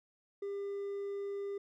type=tone with hard clipping; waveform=triangle; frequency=400.2 Hz; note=G4; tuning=36 cents sharp; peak=-37 dBFS; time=0.42-1.58 s; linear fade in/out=5 ms; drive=5 dB; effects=none